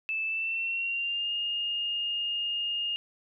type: tone with pitch glide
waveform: sine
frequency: 2631 to 2836 Hz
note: E7 to F7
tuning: -4 to +26 cents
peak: -28 dBFS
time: 0.09-2.96 s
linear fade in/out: 0 ms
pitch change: +130 cents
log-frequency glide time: 0.25-1.32 s
effects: none